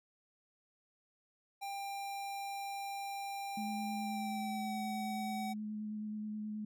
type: tone with pitch glide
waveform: square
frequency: 794 to 756.4 Hz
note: G5 to F#5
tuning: +22 to +38 cents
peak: -40 dBFS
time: 1.61-5.54 s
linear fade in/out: 20 ms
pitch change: -84 cents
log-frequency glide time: 3.98-4.78 s
type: tone with vibrato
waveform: sine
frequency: 212.8 Hz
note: G#3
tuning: 42 cents sharp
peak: -38 dBFS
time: 3.57-6.65 s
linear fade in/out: 5 ms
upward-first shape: square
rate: 9.4 Hz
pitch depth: 10 cents each way
effects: none